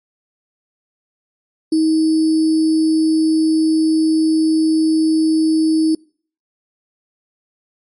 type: tone with sample-and-hold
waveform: sine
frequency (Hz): 316.6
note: D#4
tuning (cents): +30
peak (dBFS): -11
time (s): 1.72-5.95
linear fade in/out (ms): 5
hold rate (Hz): 4900
effects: noise-tail reverb RT60 0.5 s tail -26 dB re dry + MP3 48 kbps